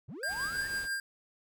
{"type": "linear sweep", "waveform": "triangle", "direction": "up", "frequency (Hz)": [90.4, 1848], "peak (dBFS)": -39, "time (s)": [0.08, 0.68], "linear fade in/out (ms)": 10}
{"type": "tone with tremolo", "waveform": "square", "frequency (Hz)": 1600, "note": "G6", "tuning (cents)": 35, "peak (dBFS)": -31, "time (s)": [0.23, 1], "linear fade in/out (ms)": 2, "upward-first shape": "triangle", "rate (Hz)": 6.1, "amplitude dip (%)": 55}
{"type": "noise", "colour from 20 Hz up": "pink", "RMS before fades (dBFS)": -47, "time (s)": [0.27, 0.89], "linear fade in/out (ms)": 50}
{"effects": []}